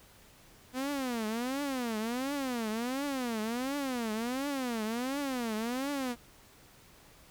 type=tone with vibrato; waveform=sawtooth; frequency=248.3 Hz; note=B3; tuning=9 cents sharp; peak=-28 dBFS; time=0.73-6.16 s; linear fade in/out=50 ms; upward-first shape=triangle; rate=1.4 Hz; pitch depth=280 cents each way; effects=pink hiss -58 dBFS RMS until 7.3 s